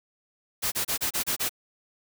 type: noise bursts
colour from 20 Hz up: white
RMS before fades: -27 dBFS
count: 7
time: 0.62-1.494 s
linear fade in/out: 20 ms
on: 100 ms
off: 29 ms
effects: none